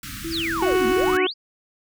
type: band-stop noise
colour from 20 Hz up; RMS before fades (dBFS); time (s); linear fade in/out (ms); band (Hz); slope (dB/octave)
pink; -34; 0.03-1.17; 2; 300 to 1200; 96
type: tone with pitch glide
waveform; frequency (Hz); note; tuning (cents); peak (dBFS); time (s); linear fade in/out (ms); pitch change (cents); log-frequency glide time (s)
sine; 329.6 to 300.5; E4 to D4; 0 to +40; -27; 0.24-1.26; 10; -160; 1.01-1.15
type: exponential two-way sweep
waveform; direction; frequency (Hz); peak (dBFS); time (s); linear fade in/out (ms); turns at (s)
sine; down then up; 5588 to 211.8 to 5040; -24; 0.3-1.34; 50; 0.87
type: harmonic tone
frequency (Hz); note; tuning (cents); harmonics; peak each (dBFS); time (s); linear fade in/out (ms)
370; F#4; 0; 1 / 2 / 3 / 4 / 5 / 6 / 7 / 8; -19 / -30 / -28 / -30 / -38 / -34 / -38 / -36; 0.62-1.27; 5
effects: none